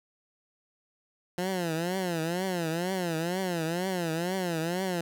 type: tone with vibrato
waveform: 15% pulse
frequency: 174.61 Hz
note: F3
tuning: in tune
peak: -22 dBFS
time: 1.38-5.01 s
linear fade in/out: 2 ms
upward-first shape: triangle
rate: 2.1 Hz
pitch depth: 180 cents each way
effects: none